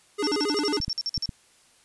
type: tone with vibrato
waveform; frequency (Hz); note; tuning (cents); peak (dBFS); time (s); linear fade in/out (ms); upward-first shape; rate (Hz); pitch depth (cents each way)
square; 349.6; F4; +2; -25; 0.18-0.8; 20; square; 11; 290
type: tone bursts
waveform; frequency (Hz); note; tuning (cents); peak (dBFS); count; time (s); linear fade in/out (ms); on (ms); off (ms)
sine; 5450; F8; -43; -25; 13; 0.24-1.257; 0; 33; 49
type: clicks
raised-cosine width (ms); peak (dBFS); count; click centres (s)
5; -19; 4; 0.802 / 0.881 / 1.178 / 1.292
effects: white hiss -59 dBFS RMS until 1.84 s + resampled to 24000 Hz